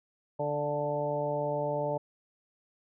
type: harmonic tone with a mistuned harmonic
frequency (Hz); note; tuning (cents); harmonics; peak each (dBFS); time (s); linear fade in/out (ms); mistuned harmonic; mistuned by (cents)
146.83; D3; 0; 1 / 2 / 3 / 4 / 5 / 6; -37 / -41 / -36 / -31 / -41 / -36; 0.39-1.98; 10; 5; -23
effects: none